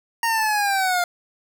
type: linear sweep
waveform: 25% pulse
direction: down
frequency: 930 to 698.5 Hz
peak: -15 dBFS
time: 0.23-1.04 s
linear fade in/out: 2 ms
effects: none